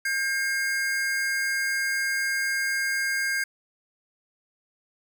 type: tone pair together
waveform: square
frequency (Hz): 1600 / 2144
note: G6 / C7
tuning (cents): +35 / +42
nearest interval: perfect fourth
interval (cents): 507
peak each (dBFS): -26 / -31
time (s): 0.05-3.44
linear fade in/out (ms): 5
effects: 10-bit